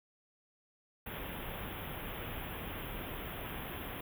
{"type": "band-stop noise", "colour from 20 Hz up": "pink", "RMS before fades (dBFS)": -42, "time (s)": [1.06, 4.01], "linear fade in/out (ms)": 5, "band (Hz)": [3500, 11000], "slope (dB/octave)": 96, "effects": []}